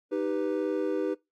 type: chord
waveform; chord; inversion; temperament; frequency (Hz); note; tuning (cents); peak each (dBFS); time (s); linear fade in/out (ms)
triangle; Eb augmented; none; equal; 311.1 / 392 / 493.9; Eb4 / G4 / B4; 0 / 0 / 0; -29; 0.11-1.15; 20
effects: noise-tail reverb RT60 0.2 s tail -22 dB re dry + AAC 64 kbps